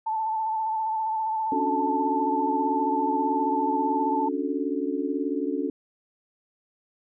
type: tone with vibrato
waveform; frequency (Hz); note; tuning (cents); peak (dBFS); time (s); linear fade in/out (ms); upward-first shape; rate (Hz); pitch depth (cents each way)
sine; 880; A5; 0; -24; 0.06-4.29; 10; sine; 15; 31
type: chord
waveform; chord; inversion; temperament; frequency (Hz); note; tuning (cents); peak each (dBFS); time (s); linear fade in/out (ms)
sine; D major seventh; third; just; 275.3 / 293.7 / 367.1 / 440.5; C#4 / D4 / F#4 / A4; -12 / 0 / -14 / +2; -29 / -29 / -32 / -32; 1.52-5.7; 2
effects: none